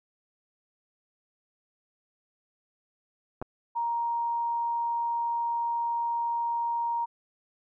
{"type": "clicks", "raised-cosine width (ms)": 1, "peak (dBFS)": -22, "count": 2, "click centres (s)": [3.416, 3.424]}
{"type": "tone", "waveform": "sine", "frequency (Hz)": 937, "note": "A#5", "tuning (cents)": 9, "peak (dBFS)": -26, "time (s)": [3.75, 7.06], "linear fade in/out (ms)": 20}
{"effects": []}